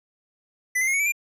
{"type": "tone with pitch steps", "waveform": "square", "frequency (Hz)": [2000, 2073, 2149, 2227, 2308, 2392], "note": ["B6", "C7", "C7", "C#7", "D7", "D7"], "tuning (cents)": [21, -17, 46, 7, -31, 31], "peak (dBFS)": -21, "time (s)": [0.75, 1.122], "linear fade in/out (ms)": 10, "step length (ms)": 62, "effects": ["resampled to 32000 Hz"]}